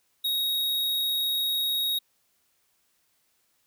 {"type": "tone", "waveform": "square", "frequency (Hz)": 3773, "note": "A#7", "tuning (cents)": 20, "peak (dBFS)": -25, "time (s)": [0.24, 1.99], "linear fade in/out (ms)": 10, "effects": ["white hiss -70 dBFS RMS until 3.66 s"]}